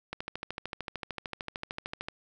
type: click train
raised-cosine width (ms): 0.3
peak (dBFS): -19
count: 27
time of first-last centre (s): 0.13-2.085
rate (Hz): 13.3
effects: none